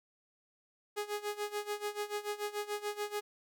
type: tone with tremolo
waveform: sawtooth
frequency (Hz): 415.3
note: G#4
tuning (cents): 0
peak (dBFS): -29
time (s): 0.96-3.21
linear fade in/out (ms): 20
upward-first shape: sine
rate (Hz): 6.9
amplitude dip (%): 85
effects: none